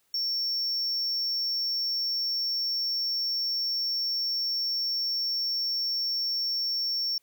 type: tone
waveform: triangle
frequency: 5460 Hz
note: F8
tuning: 40 cents flat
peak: -25 dBFS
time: 0.14-7.18 s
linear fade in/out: 2 ms
effects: white hiss -70 dBFS RMS until 7.22 s